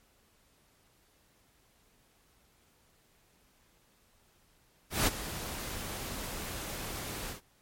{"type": "noise with ADSR envelope", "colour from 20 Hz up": "pink", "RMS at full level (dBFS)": -25, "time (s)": [4.9, 7.41], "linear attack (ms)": 170, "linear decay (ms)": 26, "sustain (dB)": -14, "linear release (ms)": 120, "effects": ["pink hiss -67 dBFS RMS until 7.61 s", "MP3 64 kbps"]}